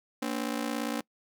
sawtooth ring-modulated tone, 261.6 Hz, C4, in tune, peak -23 dBFS, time 0.22-1.01 s, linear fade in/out 5 ms, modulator 28.8 Hz, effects noise-tail reverb RT60 0.1 s tail -25 dB re dry

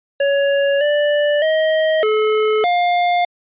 square tone with pitch steps, 560 / 588 / 631 / 430.7 / 706 Hz, C#5 / D5 / D#5 / A4 / F5, +18 / +2 / +24 / -37 / +19 cents, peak -14 dBFS, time 0.2-3.25 s, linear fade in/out 5 ms, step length 610 ms, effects resampled to 8000 Hz

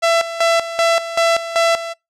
sawtooth tone with tremolo, 669 Hz, E5, 25 cents sharp, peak -8 dBFS, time 0.02-1.94 s, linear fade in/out 20 ms, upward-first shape square, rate 2.6 Hz, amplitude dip 75%, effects noise-tail reverb RT60 0.2 s tail -26 dB re dry + low-pass 7000 Hz 12 dB/octave

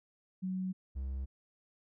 sine / triangle tone pair in turn, 186.5 / 66.47 Hz, F#3 / C2, +14 / +28 cents, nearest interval octave + tritone, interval 1786 cents, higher first, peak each -33 / -33 dBFS, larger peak neither, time 0.42-0.73 / 0.95-1.26 s, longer neither, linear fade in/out 20 ms, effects none

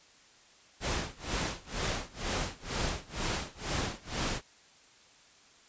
pink noise with tremolo, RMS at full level -31 dBFS, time 0.8-4.42 s, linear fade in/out 50 ms, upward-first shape sine, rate 2.1 Hz, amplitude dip 95%, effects white hiss -59 dBFS RMS until 5.68 s + resampled to 16000 Hz

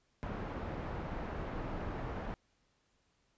pink low-pass noise, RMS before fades -40 dBFS, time 0.23-2.34 s, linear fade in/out 0 ms, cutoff 1300 Hz, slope 12 dB/octave, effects pink hiss -75 dBFS RMS until 3.37 s + resampled to 16000 Hz

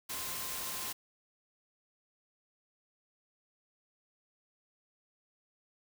sine tone in noise, 1047 Hz, C6, 1 cent sharp, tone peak -50 dBFS, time 0.09-0.93 s, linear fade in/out 10 ms, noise white, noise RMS -39 dBFS, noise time 0.09-0.93 s, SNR -14 dB, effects none

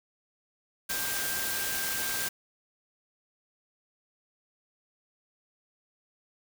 sine tone in noise, 1583 Hz, G6, 17 cents sharp, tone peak -37 dBFS, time 0.89-2.29 s, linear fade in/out 10 ms, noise white, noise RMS -32 dBFS, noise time 0.89-2.29 s, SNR -8 dB, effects none

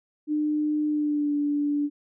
sine tone with pitch glide, 301.3 to 291 Hz, D4 to D4, +44 to -16 cents, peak -22 dBFS, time 0.27-1.9 s, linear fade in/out 50 ms, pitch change -60 cents, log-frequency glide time 0.88-1.34 s, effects none

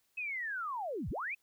sine linear two-way sweep, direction down then up, 2595 to 34.65 to 2595 Hz, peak -35 dBFS, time 0.17-1.35 s, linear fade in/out 10 ms, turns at 1.1 s, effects white hiss -75 dBFS RMS until 1.42 s

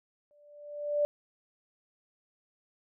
sine tone with exponential growth, 587 Hz, D5, 1 cent flat, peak -22 dBFS, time 0.31-1.05 s, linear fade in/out 0 ms, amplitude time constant 160 ms, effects none

